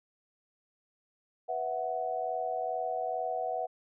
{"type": "chord", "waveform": "sine", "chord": "B suspended fourth", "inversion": "none", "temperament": "just", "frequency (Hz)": [493.9, 658.5, 740.8], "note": ["B4", "E5", "F#5"], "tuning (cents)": [0, -2, 2], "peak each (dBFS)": [-38, -35, -33], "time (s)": [1.48, 3.67], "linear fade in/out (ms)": 20, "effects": []}